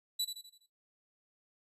sawtooth tone with echo, 3951 Hz, B7, in tune, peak -27 dBFS, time 0.19-0.25 s, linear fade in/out 10 ms, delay 83 ms, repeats 5, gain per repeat -7 dB, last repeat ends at 0.665 s, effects noise-tail reverb RT60 0.2 s tail -18 dB re dry + resampled to 32000 Hz

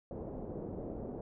white low-pass noise, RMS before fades -42 dBFS, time 0.11-1.21 s, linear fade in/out 2 ms, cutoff 540 Hz, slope 24 dB/octave, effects none

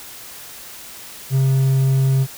triangle tone, 133.8 Hz, C3, 39 cents sharp, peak -11 dBFS, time 1.3-2.27 s, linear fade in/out 50 ms, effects white hiss -37 dBFS RMS until 2.37 s

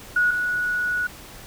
sine tone pair in turn, 1458 / 1464.8 Hz, F#6 / F#6, -26 / -18 cents, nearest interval unison, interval 8 cents, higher second, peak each -16 / -21 dBFS, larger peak first, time 0.16-0.31 / 0.31-1.07 s, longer second, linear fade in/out 5 ms, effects pink hiss -42 dBFS RMS until 1.46 s

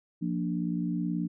sine chord, Bb major, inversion second, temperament equal, 174.61 / 233.1 / 293.7 Hz, F3 / Bb3 / D4, 0 / 0 / 0 cents, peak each -30 / -34 / -33 dBFS, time 0.21-1.28 s, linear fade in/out 20 ms, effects none

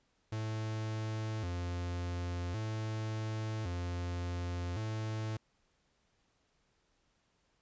45% pulse tone with vibrato, 98 Hz, G2, in tune, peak -35 dBFS, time 0.32-5.37 s, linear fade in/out 5 ms, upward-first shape square, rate 0.45 Hz, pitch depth 190 cents each way, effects pink hiss -75 dBFS RMS until 7.61 s + resampled to 16000 Hz

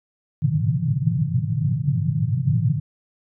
white band-pass noise, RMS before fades -21 dBFS, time 0.42-2.8 s, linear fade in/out 0 ms, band 100 to 170 Hz, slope 96 dB/octave, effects none

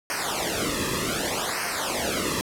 pink noise with flanger, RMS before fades -27 dBFS, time 0.1-2.41 s, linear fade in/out 0 ms, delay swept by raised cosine 0.27 to 1.37 ms, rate 0.65 Hz, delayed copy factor -1, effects low-pass 12000 Hz 12 dB/octave

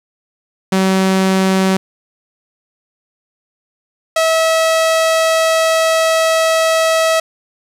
sawtooth tone pair in turn, 190 / 647.3 Hz, F#3 / E5, +46 / -32 cents, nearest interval octave + major sixth, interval 2122 cents, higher second, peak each -7 dBFS, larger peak neither, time 0.72-1.77 / 4.16-7.2 s, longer second, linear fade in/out 5 ms, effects low-pass 11000 Hz 12 dB/octave + 7-bit

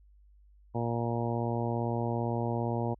harmonic tone, 117.6 Hz, A#2, 16 cents sharp, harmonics 1 / 2 / 3 / 4 / 5 / 6 / 7 / 8, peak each -32 / -35 / -37 / -38 / -39 / -40 / -40 / -41 dBFS, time 0.74-2.95 s, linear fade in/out 20 ms, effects added 50 Hz sine -56 dBFS peak until 2.99 s

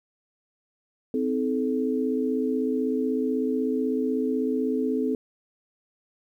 sine tone cluster, 258.2 / 314.3 / 432.6 Hz, C4 / D#4 / A4, -23 / +18 / -29 cents, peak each -25 / -31 / -27 dBFS, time 1.14-5.15 s, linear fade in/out 2 ms, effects 10-bit

